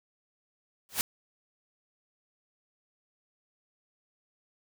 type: noise with exponential growth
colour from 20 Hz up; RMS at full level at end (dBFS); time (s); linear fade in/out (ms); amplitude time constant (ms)
white; -23; 0.89-1.01; 0; 26
effects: none

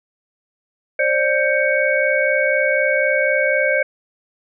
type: tone cluster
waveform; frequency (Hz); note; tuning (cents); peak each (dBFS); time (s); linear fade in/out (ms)
sine; 534 / 598 / 1570 / 2234; C5 / D5 / G6 / C#7; +35 / +31 / +2 / +13; -20; 0.99-3.83; 5
effects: none

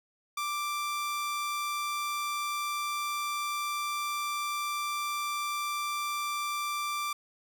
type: tone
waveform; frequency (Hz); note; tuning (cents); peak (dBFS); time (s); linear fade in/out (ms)
sawtooth; 1177; D6; +3; -27; 0.37-7.13; 5
effects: none

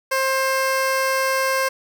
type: tone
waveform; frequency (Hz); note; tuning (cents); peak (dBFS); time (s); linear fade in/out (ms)
15% pulse; 530; C5; +22; -12; 0.11-1.69; 10
effects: none

